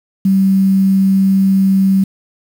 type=tone with quantisation; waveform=sine; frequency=192.8 Hz; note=G3; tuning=28 cents flat; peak=-8 dBFS; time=0.25-2.04 s; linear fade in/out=5 ms; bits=6; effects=none